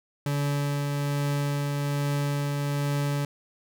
40% pulse tone with tremolo, 143.4 Hz, D3, 41 cents flat, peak -23 dBFS, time 0.26-3.25 s, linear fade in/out 2 ms, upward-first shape triangle, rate 1.2 Hz, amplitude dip 25%, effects none

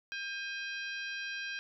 harmonic tone with a mistuned harmonic, 799 Hz, G5, 33 cents sharp, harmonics 2 / 3 / 4 / 5 / 6 / 7, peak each -39 / -42 / -47 / -48 / -51 / -52 dBFS, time 0.12-1.59 s, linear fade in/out 0 ms, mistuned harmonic 3, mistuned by +77 cents, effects none

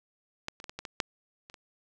clicks, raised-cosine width 0.2 ms, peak -16 / -27 / -25 / -22 / -20 / -21 / -9 / -30 / -30 dBFS, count 9, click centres 0.484 / 0.601 / 0.642 / 0.695 / 0.79 / 0.852 / 1.002 / 1.499 / 1.542 s, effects none

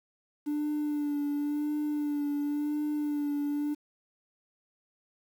triangle tone with vibrato, 294.1 Hz, D4, 3 cents sharp, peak -25 dBFS, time 0.46-3.75 s, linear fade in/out 20 ms, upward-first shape sine, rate 0.94 Hz, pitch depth 28 cents each way, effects tanh soft clip ceiling -23 dBFS + 9-bit

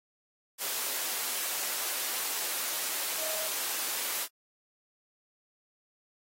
sine tone in noise, 632 Hz, D#5, 27 cents sharp, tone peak -39 dBFS, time 3.17-3.49 s, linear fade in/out 50 ms, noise white, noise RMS -33 dBFS, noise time 0.58-4.28 s, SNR -9 dB, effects high-pass 400 Hz 12 dB/octave + AAC 48 kbps

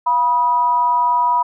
sine tone with amplitude modulation, 975 Hz, B5, 23 cents flat, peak -10 dBFS, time 0.06-1.43 s, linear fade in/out 10 ms, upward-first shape sine, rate 276 Hz, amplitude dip 55%, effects none

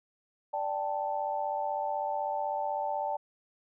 sine chord, D suspended fourth, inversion none, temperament equal, 587.3 / 784 / 880 Hz, D5 / G5 / A5, 0 / 0 / 0 cents, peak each -35 / -34 / -33 dBFS, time 0.53-3.17 s, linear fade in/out 10 ms, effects none

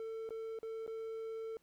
triangle tone with dropouts, 447.3 Hz, A4, 28 cents sharp, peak -38 dBFS, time 0-1.57 s, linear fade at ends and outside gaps 1 ms, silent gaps 0.291-0.306 / 0.589-0.63 / 0.865-0.877 s, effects pink hiss -75 dBFS RMS until 1.62 s

